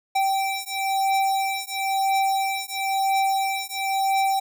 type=beating tone pair; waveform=square; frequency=777 / 777.99 Hz; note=G5 / G5; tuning=-16 / -13 cents; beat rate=0.99 Hz; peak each=-25 dBFS; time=0.15-4.4 s; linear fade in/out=10 ms; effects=none